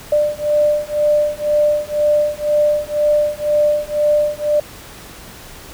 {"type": "beating tone pair", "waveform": "sine", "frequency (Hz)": [594, 596], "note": ["D5", "D5"], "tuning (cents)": [20, 25], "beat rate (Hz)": 2, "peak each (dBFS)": -16, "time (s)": [0.12, 4.6], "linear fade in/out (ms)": 5, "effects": ["pink hiss -37 dBFS RMS until 5.73 s"]}